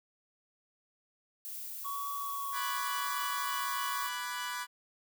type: noise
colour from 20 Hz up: violet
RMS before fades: -42 dBFS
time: 1.45-4.09 s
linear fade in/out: 0 ms
type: tone with vibrato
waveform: triangle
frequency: 1118 Hz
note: C#6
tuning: 14 cents sharp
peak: -34 dBFS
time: 1.84-4.08 s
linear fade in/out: 20 ms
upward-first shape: triangle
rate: 0.92 Hz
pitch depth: 22 cents each way
type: chord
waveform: sawtooth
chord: G# half-diminished seventh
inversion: first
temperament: equal with one note detuned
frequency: 987.8 / 1174.7 / 1480 / 1684.4 Hz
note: B5 / D6 / F#6 / G#6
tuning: 0 / 0 / 0 / +24 cents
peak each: -35 / -39 / -38 / -40 dBFS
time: 2.52-4.67 s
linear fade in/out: 50 ms
effects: none